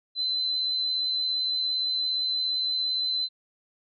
sine tone with amplitude modulation, 4047 Hz, B7, 42 cents sharp, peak -23 dBFS, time 0.15-3.29 s, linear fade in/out 50 ms, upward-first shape sine, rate 77.4 Hz, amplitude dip 30%, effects none

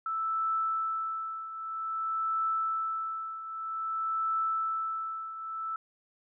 sine tone with tremolo, 1318.5 Hz, E6, in tune, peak -26 dBFS, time 0.06-5.76 s, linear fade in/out 2 ms, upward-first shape triangle, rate 0.52 Hz, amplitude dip 75%, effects none

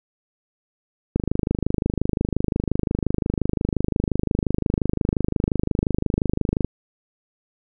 click train, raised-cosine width 3 ms, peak -7 dBFS, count 142, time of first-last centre 1.16-6.646 s, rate 25.7 Hz, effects none

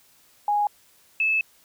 sine tone pair in turn, 827 / 2610 Hz, G#5 / E7, -8 / -18 cents, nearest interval octave + minor sixth, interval 1990 cents, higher second, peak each -19 dBFS, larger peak neither, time 0.48-0.67 / 1.2-1.41 s, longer second, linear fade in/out 2 ms, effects white hiss -58 dBFS RMS until 1.64 s

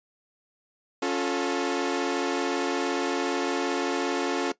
sawtooth chord, Db augmented, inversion none, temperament equal with one note detuned, 277.2 / 354.7 / 440 Hz, Db4 / F4 / A4, 0 / +27 / 0 cents, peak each -25 / -25 / -26 dBFS, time 1.02-4.52 s, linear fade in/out 5 ms, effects noise-tail reverb RT60 0.1 s tail -18 dB re dry + resampled to 16000 Hz

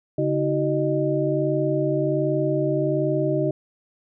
sine tone cluster, 142.3 / 319.3 / 380.6 / 613 Hz, C#3 / D#4 / F#4 / D#5, +46 / +45 / +49 / -26 cents, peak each -25 dBFS, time 0.18-3.51 s, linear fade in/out 5 ms, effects none

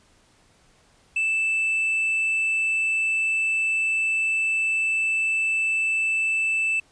sine tone with tanh clipping, 2641 Hz, E7, 3 cents sharp, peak -21 dBFS, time 1.16-6.8 s, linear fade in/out 5 ms, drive 2 dB, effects pink hiss -59 dBFS RMS until 6.91 s + resampled to 22050 Hz

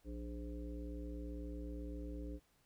harmonic tone with a mistuned harmonic, 59 Hz, A#1, 22 cents sharp, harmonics 1 / 3 / 5 / 7 / 9, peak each -44 / -54 / -48 / -55 / -55 dBFS, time 0.04-2.4 s, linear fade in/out 50 ms, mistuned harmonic 9, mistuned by -33 cents, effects pink hiss -74 dBFS RMS until 2.65 s

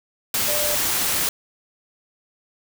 sine tone in noise, 593 Hz, D5, 17 cents sharp, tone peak -26 dBFS, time 0.48-0.75 s, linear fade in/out 2 ms, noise white, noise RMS -22 dBFS, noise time 0.34-1.29 s, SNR -7 dB, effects none

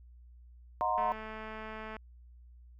sine chord, C half-diminished seventh, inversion first, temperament equal with one note detuned, 622.3 / 728.5 / 932.3 / 1046.5 Hz, Eb5 / Gb5 / Bb5 / C6, 0 / -27 / 0 / 0 cents, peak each -37 / -33 / -32 / -33 dBFS, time 0.81-1.12 s, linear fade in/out 0 ms
click train, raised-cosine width 0.5 ms, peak -29 dBFS, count 216, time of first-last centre 0.98-1.966 s, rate 218 Hz
effects added 60 Hz sine -52 dBFS peak until 2.79 s

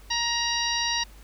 harmonic tone with a mistuned harmonic, 940 Hz, A#5, 14 cents sharp, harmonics 1 / 2 / 3 / 4 / 5 / 6, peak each -31 / -31 / -31 / -31 / -31 / -31 dBFS, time 0.1-1.04 s, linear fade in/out 10 ms, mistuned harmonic 4, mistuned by +33 cents, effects added 50 Hz sine -46 dBFS peak until 1.23 s + pink hiss -54 dBFS RMS until 1.23 s

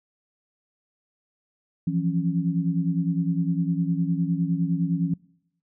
sine tone cluster, 167 / 176.8 / 275.2 Hz, E3 / F3 / C#4, +23 / +22 / -12 cents, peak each -24 / -26 / -29 dBFS, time 1.87-5.14 s, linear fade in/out 5 ms, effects noise-tail reverb RT60 0.8 s tail -26 dB re dry

